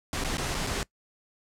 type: noise with dropouts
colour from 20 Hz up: pink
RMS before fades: -30 dBFS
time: 0.13-0.83 s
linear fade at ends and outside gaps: 1 ms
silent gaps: 0.239-0.246 / 0.371-0.381 / 0.545-0.549 / 0.667-0.671 s
effects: noise-tail reverb RT60 0.1 s tail -21 dB re dry + low-pass 9000 Hz 12 dB/octave